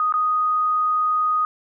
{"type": "tone with dropouts", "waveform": "sine", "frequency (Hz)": 1244.5, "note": "D#6", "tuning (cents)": 0, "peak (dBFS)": -17, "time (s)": [0, 1.45], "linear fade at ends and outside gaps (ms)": 1, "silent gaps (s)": [0.124, 0.139], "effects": []}